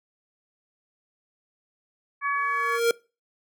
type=harmonic tone; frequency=566 Hz; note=C#5; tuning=36 cents sharp; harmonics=2 / 3 / 4; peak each=-25 / -28 / -32 dBFS; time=2.21-2.8 s; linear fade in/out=50 ms
type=tone with exponential growth; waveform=square; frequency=466.2 Hz; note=A#4; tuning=in tune; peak=-17 dBFS; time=2.35-2.91 s; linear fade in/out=2 ms; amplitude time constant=120 ms
effects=noise-tail reverb RT60 0.3 s tail -23 dB re dry